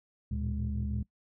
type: tone cluster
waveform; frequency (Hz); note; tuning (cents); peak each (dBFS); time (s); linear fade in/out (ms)
sine; 73.6 / 112 / 118.1 / 206.5; D2 / A2 / A#2 / G#3; +4 / +31 / +23 / -10; -32 / -38 / -38 / -36; 0.31-1.03; 5
effects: noise-tail reverb RT60 0.1 s tail -21 dB re dry + tanh soft clip ceiling -23 dBFS